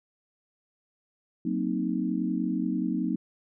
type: chord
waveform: sine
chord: C half-diminished seventh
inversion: second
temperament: equal with one note detuned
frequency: 185 / 230.3 / 261.6 / 311.1 Hz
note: Gb3 / Bb3 / C4 / Eb4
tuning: 0 / -21 / 0 / 0 cents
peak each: -31 dBFS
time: 1.45-3.16 s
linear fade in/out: 5 ms
effects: none